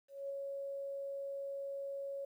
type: tone with ADSR envelope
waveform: sine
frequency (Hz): 554.4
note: C#5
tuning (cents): 0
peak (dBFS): -37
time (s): 0.08-2.25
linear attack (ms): 220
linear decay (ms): 4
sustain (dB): -2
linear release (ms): 5
effects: 12-bit